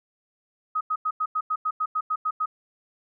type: tone bursts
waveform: sine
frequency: 1260 Hz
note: D#6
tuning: 21 cents sharp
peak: -22 dBFS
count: 12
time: 0.75-2.459 s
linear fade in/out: 10 ms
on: 59 ms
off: 91 ms
effects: none